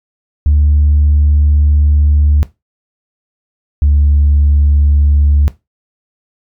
sine tone pair in turn, 73.7 / 72.43 Hz, D2 / D2, +7 / -23 cents, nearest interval unison, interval 30 cents, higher first, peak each -5 dBFS, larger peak neither, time 0.46-2.43 / 3.82-5.48 s, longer first, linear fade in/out 0 ms, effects noise-tail reverb RT60 0.2 s tail -17 dB re dry + tanh soft clip ceiling -3 dBFS

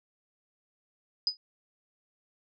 sine tone with exponential decay, 4978 Hz, D#8, in tune, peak -20 dBFS, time 1.27-1.37 s, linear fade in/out 1 ms, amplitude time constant 21 ms, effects none

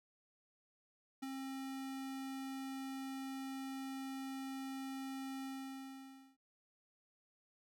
square tone with ADSR envelope, 267.6 Hz, C4, 39 cents sharp, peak -40 dBFS, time 1.22-6.37 s, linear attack 12 ms, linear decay 18 ms, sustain -3 dB, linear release 930 ms, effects none

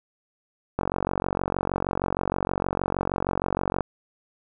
click train, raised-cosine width 1 ms, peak -10 dBFS, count 141, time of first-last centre 0.79-3.807 s, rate 46.4 Hz, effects none

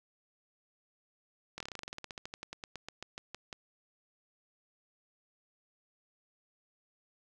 slowing click train, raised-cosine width 0.2 ms, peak -24 dBFS, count 26, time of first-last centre 1.58-3.528 s, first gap 23 ms, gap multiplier 1.09, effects none

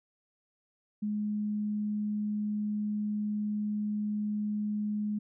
sine tone, 209.7 Hz, G#3, 17 cents sharp, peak -29 dBFS, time 1.02-5.19 s, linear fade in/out 10 ms, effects none

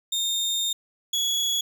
30% pulse tone pair in turn, 3656 / 3367 Hz, A#7 / G#7, -34 / +23 cents, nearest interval minor second, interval 143 cents, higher first, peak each -21 / -20 dBFS, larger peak second, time 0.12-0.73 / 1.13-1.61 s, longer first, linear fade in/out 5 ms, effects none

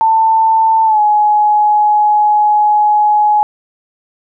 sine tone with pitch glide, 890 to 841 Hz, A5 to G#5, +20 to +22 cents, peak -7 dBFS, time 0.01-3.43 s, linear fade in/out 0 ms, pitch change -98 cents, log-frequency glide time 0.85-1 s, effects none

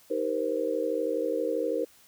sine chord, C minor seventh, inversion first, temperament just, 314 / 392.4 / 470.9 / 523.3 Hz, Eb4 / G4 / Bb4 / C5, +16 / +2 / +18 / 0 cents, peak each -33 / -35 / -29 / -31 dBFS, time 0.1-1.85 s, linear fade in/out 10 ms, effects white hiss -58 dBFS RMS until 2.07 s

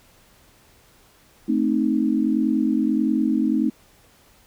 sine chord, A diminished, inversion none, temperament equal, 220 / 261.6 / 311.1 Hz, A3 / C4 / Eb4, 0 / 0 / 0 cents, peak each -22 dBFS, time 1.48-3.7 s, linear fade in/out 10 ms, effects pink hiss -55 dBFS RMS until 4.46 s

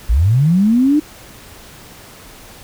sine linear sweep, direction up, 48.05 to 308.3 Hz, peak -9 dBFS, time 0.09-1 s, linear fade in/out 10 ms, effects pink hiss -39 dBFS RMS until 2.63 s

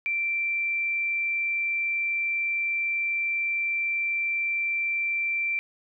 sine tone, 2349 Hz, D7, in tune, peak -24 dBFS, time 0.06-5.59 s, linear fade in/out 0 ms, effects none

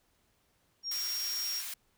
sine tone, 5580 Hz, F8, 2 cents flat, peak -33 dBFS, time 0.83-1.63 s, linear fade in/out 50 ms
white high-pass noise, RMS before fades -40 dBFS, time 0.91-1.74 s, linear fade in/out 5 ms, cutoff 1300 Hz, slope 12 dB/octave
effects pink hiss -72 dBFS RMS until 1.97 s

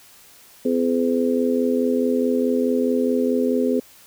harmonic tone, 84.7 Hz, E2, 48 cents sharp, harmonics 3 / 4 / 5 / 6, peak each -20 / -31 / -22 / -24 dBFS, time 0.65-3.8 s, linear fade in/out 5 ms, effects white hiss -49 dBFS RMS until 4.06 s

